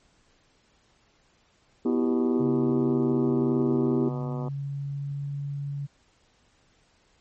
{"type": "chord", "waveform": "sine", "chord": "E minor", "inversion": "second", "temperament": "equal", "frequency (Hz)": [246.9, 329.6, 392], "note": ["B3", "E4", "G4"], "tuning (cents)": [0, 0, 0], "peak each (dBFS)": -27, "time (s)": [1.85, 4.09], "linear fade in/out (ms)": 5}
{"type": "harmonic tone", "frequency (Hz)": 123.47, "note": "B2", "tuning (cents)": 0, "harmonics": [2, 3, 4, 5, 6, 7, 8, 9, 10], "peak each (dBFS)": [-35, -39, -41, -43, -45, -46, -47, -48, -49], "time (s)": [1.85, 4.49], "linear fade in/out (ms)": 10}
{"type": "tone with pitch glide", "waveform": "sine", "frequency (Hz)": [138.59, 141.75], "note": ["C#3", "C#3"], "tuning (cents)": [0, 39], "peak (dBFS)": -29, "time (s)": [2.39, 5.87], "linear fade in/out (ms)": 20, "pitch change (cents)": 39, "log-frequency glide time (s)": [4.13, 5.29]}
{"effects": ["pink hiss -64 dBFS RMS until 7.2 s", "MP3 32 kbps"]}